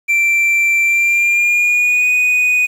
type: tone with pitch glide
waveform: triangle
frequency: 2349 to 2482 Hz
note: D7 to D#7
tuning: 0 to -5 cents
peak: -9 dBFS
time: 0.08-2.67 s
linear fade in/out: 20 ms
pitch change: +95 cents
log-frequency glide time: 0.84-2.12 s
effects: 7-bit